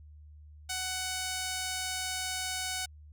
5% pulse tone, 745 Hz, F#5, 12 cents sharp, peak -21 dBFS, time 0.69-2.86 s, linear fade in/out 10 ms, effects added 75 Hz sine -49 dBFS peak until 3.12 s

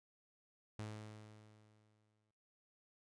sawtooth tone with exponential decay, 107.2 Hz, A2, 45 cents flat, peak -39 dBFS, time 0.79-2.31 s, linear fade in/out 0 ms, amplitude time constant 330 ms, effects noise-tail reverb RT60 0.9 s tail -17 dB re dry + resampled to 22050 Hz

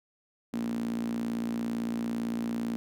sawtooth tone with high-pass filter, 57.8 Hz, A#1, 14 cents flat, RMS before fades -32 dBFS, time 0.53-2.76 s, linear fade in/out 0 ms, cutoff 240 Hz, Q 9.3, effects none

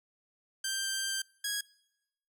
10% pulse tone pair in turn, 1574 / 1654.2 Hz, G6 / G#6, +7 / -7 cents, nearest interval minor second, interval 86 cents, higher second, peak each -23 dBFS, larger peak neither, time 0.64-1.22 / 1.44-1.61 s, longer first, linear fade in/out 5 ms, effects noise-tail reverb RT60 0.9 s tail -25 dB re dry

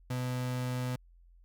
35% pulse tone, 125.8 Hz, B2, 32 cents sharp, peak -30 dBFS, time 0.1-0.96 s, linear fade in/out 5 ms, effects added 43 Hz sine -56 dBFS peak until 1.44 s

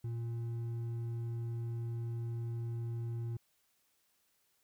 triangle tone with hard clipping, 116.54 Hz, A#2, in tune, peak -37 dBFS, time 0.04-3.37 s, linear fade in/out 5 ms, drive 8 dB, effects white hiss -75 dBFS RMS until 4.63 s

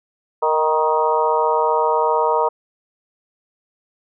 harmonic tone with a mistuned harmonic, 155.56 Hz, D#3, in tune, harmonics 3 / 4 / 5 / 6 / 7 / 8, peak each -20 / -22 / -26 / -18 / -27 / -26 dBFS, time 0.42-2.49 s, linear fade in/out 10 ms, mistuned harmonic 6, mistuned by +23 cents, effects none

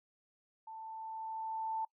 sine tone with level ramp, 887 Hz, A5, 14 cents sharp, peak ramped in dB -45 to -33 dBFS, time 0.67-1.85 s, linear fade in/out 5 ms, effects noise-tail reverb RT60 0.1 s tail -23 dB re dry

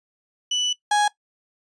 35% pulse tone pair in turn, 2972 / 830.6 Hz, F#7 / G#5, +7 / 0 cents, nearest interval octave + minor seventh, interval 2207 cents, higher first, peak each -19 / -15 dBFS, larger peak second, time 0.51-0.73 / 0.91-1.08 s, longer first, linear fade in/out 5 ms, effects noise-tail reverb RT60 0.1 s tail -18 dB re dry + resampled to 22050 Hz

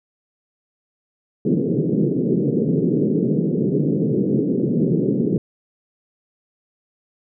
pink band-pass noise, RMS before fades -19 dBFS, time 1.45-5.38 s, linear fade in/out 2 ms, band 140 to 450 Hz, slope 48 dB/octave, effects none

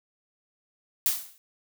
blue noise with exponential decay, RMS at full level -21 dBFS, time 1.06-1.38 s, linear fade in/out 0 ms, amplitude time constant 69 ms, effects none

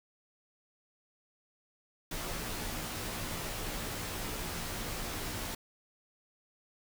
pink noise with comb filter, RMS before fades -38 dBFS, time 2.11-5.55 s, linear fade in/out 5 ms, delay 15 ms, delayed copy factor -0.6, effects none

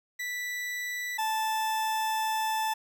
40% pulse tone pair in turn, 1970 / 877.5 Hz, B6 / A5, -5 / -5 cents, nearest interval octave + major second, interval 1400 cents, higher first, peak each -31 / -26 dBFS, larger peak second, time 0.19-1.18 / 1.18-2.74 s, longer second, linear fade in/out 10 ms, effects 10-bit

